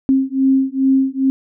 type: beating tone pair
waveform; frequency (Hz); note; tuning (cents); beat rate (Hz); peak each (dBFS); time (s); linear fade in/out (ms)
sine; 265.8 / 268.2; C4 / C4; +27 / +43; 2.4; -15; 0.09-1.3; 0
effects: none